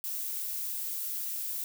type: noise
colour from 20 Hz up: violet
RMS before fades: -35 dBFS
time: 0.04-1.64 s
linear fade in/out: 0 ms
effects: none